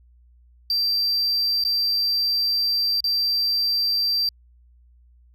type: tone with dropouts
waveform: triangle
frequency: 4699 Hz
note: D8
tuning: in tune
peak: -18 dBFS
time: 0.7-4.29 s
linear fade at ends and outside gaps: 2 ms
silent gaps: 1.639-1.649 / 3.005-3.041 s
effects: added 60 Hz sine -51 dBFS peak until 5.34 s